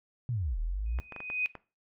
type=linear two-way sweep; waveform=sine; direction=down then up; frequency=129.9 to 37.28 to 63.2 Hz; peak=-29 dBFS; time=0.29-1 s; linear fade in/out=0 ms; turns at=0.59 s
type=tone with exponential growth; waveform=sine; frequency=2500 Hz; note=D#7; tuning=8 cents sharp; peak=-25 dBFS; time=0.86-1.46 s; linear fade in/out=0 ms; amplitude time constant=130 ms
type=clicks; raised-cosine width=0.5 ms; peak=-26 dBFS; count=6; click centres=0.988 / 1.123 / 1.163 / 1.204 / 1.301 / 1.553 s
effects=noise-tail reverb RT60 0.3 s tail -18 dB re dry